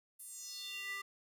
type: tone with high-pass filter sweep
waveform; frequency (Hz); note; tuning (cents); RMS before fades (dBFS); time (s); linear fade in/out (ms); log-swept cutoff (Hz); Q
square; 395.8; G4; +17; -45; 0.19-1.02; 10; 11000 to 1500; 4.2
effects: none